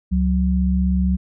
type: tone pair together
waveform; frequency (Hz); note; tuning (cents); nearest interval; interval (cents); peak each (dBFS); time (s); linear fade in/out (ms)
sine; 69.24 / 185; C#2 / F#3; -1 / 0; octave + perfect fourth; 1701; -18; 0.11-1.17; 20
effects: none